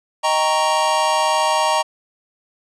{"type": "chord", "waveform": "square", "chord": "Eb dominant seventh", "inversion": "none", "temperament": "equal", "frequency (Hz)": [622.3, 784, 932.3, 1108.7], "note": ["Eb5", "G5", "Bb5", "Db6"], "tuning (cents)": [0, 0, 0, 0], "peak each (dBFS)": [-22, -24, -19, -24], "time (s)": [0.23, 1.83], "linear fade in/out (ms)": 20, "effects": ["resampled to 22050 Hz"]}